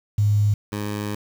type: tone pair in turn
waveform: sine / 15% pulse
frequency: 103.83 / 103.83 Hz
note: G#2 / G#2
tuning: 0 / 0 cents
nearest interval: unison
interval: 0 cents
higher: neither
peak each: -15 / -19 dBFS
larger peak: first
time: 0.18-0.54 / 0.72-1.15 s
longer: second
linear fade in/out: 5 ms
effects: 7-bit